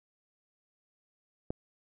click, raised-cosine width 2 ms, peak -20 dBFS, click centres 1.505 s, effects none

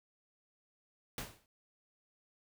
pink noise with exponential decay, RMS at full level -38 dBFS, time 1.18-1.46 s, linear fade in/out 1 ms, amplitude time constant 60 ms, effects none

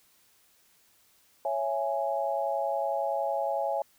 sine chord, C# minor, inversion none, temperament just, 554.4 / 665.2 / 831.5 Hz, C#5 / E5 / G#5, 0 / +16 / +2 cents, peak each -31 dBFS, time 1.45-3.82 s, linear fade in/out 2 ms, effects white hiss -64 dBFS RMS until 3.98 s

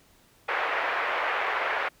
white band-pass noise, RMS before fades -28 dBFS, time 0.48-1.89 s, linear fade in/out 10 ms, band 480 to 2100 Hz, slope 24 dB/octave, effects pink hiss -60 dBFS RMS until 2 s

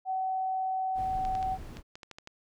sine tone, 756 Hz, F#5, 37 cents sharp, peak -28 dBFS, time 0.05-1.58 s, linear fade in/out 50 ms
brown noise, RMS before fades -41 dBFS, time 0.94-1.83 s, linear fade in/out 50 ms
clicks, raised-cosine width 0.2 ms, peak -27 dBFS, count 9, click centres 1.251 / 1.352 / 1.428 / 1.77 / 1.955 / 2.032 / 2.113 / 2.185 / 2.274 s
effects none

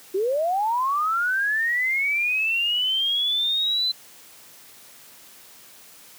sine linear sweep, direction up, 361.7 to 4064 Hz, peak -20 dBFS, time 0.14-3.92 s, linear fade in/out 10 ms, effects white hiss -48 dBFS RMS until 6.18 s + high-pass 100 Hz 12 dB/octave

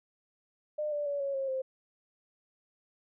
sine tone with pitch steps, 603 / 586.5 / 570.5 / 554.9 / 539.7 / 524.9 Hz, D5 / D5 / C#5 / C#5 / C#5 / C5, +46 / -2 / +50 / +2 / -46 / +5 cents, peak -30 dBFS, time 0.78-1.62 s, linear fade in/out 10 ms, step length 140 ms, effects none

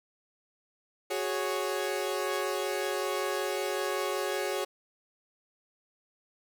sawtooth chord, F# suspended second, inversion none, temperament equal, 370 / 415.3 / 554.4 Hz, F#4 / G#4 / C#5, 0 / 0 / 0 cents, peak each -30 dBFS, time 1.1-4.65 s, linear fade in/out 10 ms, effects none

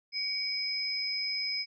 sine tone pair together, 2259 / 5071 Hz, C#7 / D#8, +32 / +32 cents, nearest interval octave + major second, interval 1400 cents, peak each -36 / -31 dBFS, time 0.12-1.66 s, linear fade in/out 50 ms, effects none

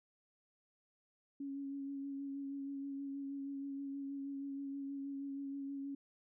sine tone with vibrato, 277.2 Hz, C#4, in tune, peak -40 dBFS, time 1.4-5.95 s, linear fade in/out 5 ms, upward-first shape sine, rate 6.3 Hz, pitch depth 19 cents each way, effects none

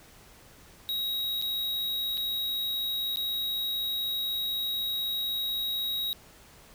square tone with dropouts, 3812 Hz, A#7, 38 cents sharp, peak -29 dBFS, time 0.89-6.13 s, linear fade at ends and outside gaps 0 ms, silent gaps 1.415-1.423 / 2.172-2.177 / 3.159-3.171 s, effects pink hiss -54 dBFS RMS until 6.74 s

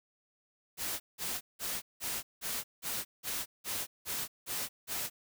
white noise bursts, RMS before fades -36 dBFS, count 11, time 0.77-5.1 s, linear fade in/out 50 ms, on 230 ms, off 180 ms, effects none

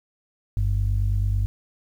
sine tone pair together, 48.94 / 98 Hz, G1 / G2, -2 / 0 cents, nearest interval octave, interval 1202 cents, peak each -21 dBFS, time 0.57-1.46 s, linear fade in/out 0 ms, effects tanh soft clip ceiling -14 dBFS + 9-bit

